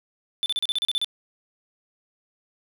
triangle tone bursts, 3520 Hz, A7, in tune, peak -20 dBFS, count 10, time 0.43-1.045 s, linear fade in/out 0 ms, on 30 ms, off 35 ms, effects none

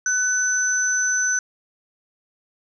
sine tone pair together, 1500 / 6047 Hz, F#6 / F#8, +23 / +37 cents, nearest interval 2 octaves, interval 2414 cents, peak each -21 dBFS, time 0.06-1.39 s, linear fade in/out 2 ms, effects none

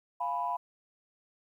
sine chord, F diminished, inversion none, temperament equal, 698.5 / 830.6 / 987.8 Hz, F5 / Ab5 / Cb6, 0 / 0 / 0 cents, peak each -35 / -37 / -31 dBFS, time 0.2-0.57 s, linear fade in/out 10 ms, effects tanh soft clip ceiling -20 dBFS + 11-bit

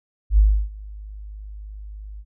sine tone with ADSR envelope, 51.6 Hz, G#1, 10 cents flat, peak -9 dBFS, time 0.3-2.25 s, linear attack 78 ms, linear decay 310 ms, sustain -24 dB, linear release 55 ms, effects none

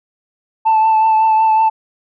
sine tone with vibrato, 880 Hz, A5, in tune, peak -7 dBFS, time 0.65-1.7 s, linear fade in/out 20 ms, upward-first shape triangle, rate 5.4 Hz, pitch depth 23 cents each way, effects tanh soft clip ceiling -7 dBFS

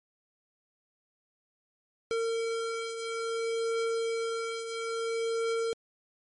square beating tone pair, 456.5 / 457.09 Hz, A#4 / A#4, -36 / -34 cents, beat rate 0.59 Hz, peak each -31 / -38 dBFS, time 2.11-5.73 s, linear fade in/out 0 ms, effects low-pass 10000 Hz 12 dB/octave + MP3 48 kbps

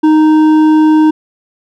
sine tone with hard clipping, 310.4 Hz, D#4, 4 cents flat, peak -6 dBFS, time 0.03-1.11 s, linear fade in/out 10 ms, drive 7 dB, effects none

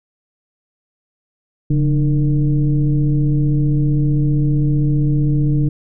sine tone with frequency modulation, 142.3 Hz, C#3, 46 cents sharp, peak -12 dBFS, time 1.7-5.69 s, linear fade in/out 5 ms, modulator 160 Hz, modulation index 0.83, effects none

